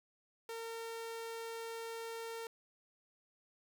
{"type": "tone", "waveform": "sawtooth", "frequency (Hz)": 456.7, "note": "A#4", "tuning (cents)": -36, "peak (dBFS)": -38, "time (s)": [0.49, 2.47], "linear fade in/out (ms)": 2, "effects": []}